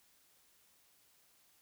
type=silence; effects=white hiss -69 dBFS RMS until 1.61 s